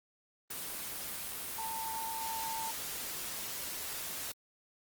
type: tone in noise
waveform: sine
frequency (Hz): 898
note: A5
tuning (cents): +35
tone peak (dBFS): -37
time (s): 1.58-2.71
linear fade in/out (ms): 5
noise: white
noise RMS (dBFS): -40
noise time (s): 0.5-4.32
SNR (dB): 0
effects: Opus 24 kbps